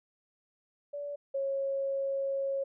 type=tone pair in turn; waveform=sine; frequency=576 / 547 Hz; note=D5 / C#5; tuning=-34 / -23 cents; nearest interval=minor second; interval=89 cents; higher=first; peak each=-35 / -29 dBFS; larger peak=second; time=0.93-1.16 / 1.34-2.64 s; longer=second; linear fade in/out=10 ms; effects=none